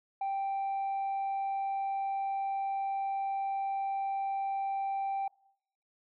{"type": "tone", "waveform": "sine", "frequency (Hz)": 784, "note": "G5", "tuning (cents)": 0, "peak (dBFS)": -28, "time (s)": [0.21, 5.28], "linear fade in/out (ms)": 5, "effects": ["noise-tail reverb RT60 0.7 s tail -24 dB re dry", "tanh soft clip ceiling -29 dBFS"]}